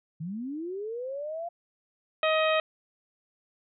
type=linear sweep; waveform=sine; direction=up; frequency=149.1 to 698.5 Hz; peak=-32 dBFS; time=0.2-1.49 s; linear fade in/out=10 ms
type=harmonic tone; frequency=630 Hz; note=D#5; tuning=21 cents sharp; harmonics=1 / 2 / 3 / 4 / 5 / 6; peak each=-24 / -29 / -33 / -31 / -36 / -37 dBFS; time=2.23-2.6 s; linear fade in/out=2 ms
effects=none